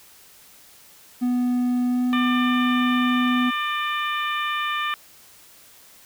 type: tone with pitch glide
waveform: triangle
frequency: 246.9 to 249.2 Hz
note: B3 to B3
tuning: 0 to +16 cents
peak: -17 dBFS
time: 1.21-3.51 s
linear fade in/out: 20 ms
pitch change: +16 cents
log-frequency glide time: 1.88-2.06 s
type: harmonic tone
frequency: 597 Hz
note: D5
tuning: 28 cents sharp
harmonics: 2 / 3 / 4 / 5 / 6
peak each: -25 / -29 / -31 / -33 / -35 dBFS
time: 2.13-4.94 s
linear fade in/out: 0 ms
effects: white hiss -50 dBFS RMS until 6.05 s